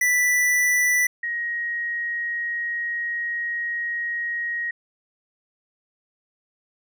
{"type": "tone pair in turn", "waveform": ["square", "sine"], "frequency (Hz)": [1975.5, 1885], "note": ["B6", "A#6"], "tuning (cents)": [0, 19], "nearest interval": "minor second", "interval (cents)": 81, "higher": "first", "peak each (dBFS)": [-18, -24], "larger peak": "first", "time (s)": [[0.01, 1.07], [1.23, 4.71]], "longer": "second", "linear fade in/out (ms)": 5, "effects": []}